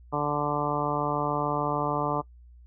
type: harmonic tone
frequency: 146.83 Hz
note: D3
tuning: in tune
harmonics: 1 / 2 / 3 / 4 / 5 / 6 / 7 / 8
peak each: -33 / -33 / -33 / -33 / -33 / -33 / -33 / -33 dBFS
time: 0.12-2.22 s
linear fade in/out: 20 ms
effects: noise-tail reverb RT60 0.1 s tail -21 dB re dry + added 60 Hz sine -48 dBFS peak until 2.66 s